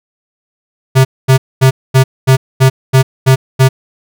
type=tone bursts; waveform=square; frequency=131.8 Hz; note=C3; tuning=13 cents sharp; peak=-4 dBFS; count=9; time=0.95-3.69 s; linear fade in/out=20 ms; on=100 ms; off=230 ms; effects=none